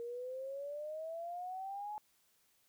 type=exponential sweep; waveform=sine; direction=up; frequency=466.2 to 854 Hz; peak=-40 dBFS; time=0-1.98 s; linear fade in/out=0 ms; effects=white hiss -73 dBFS RMS until 2.68 s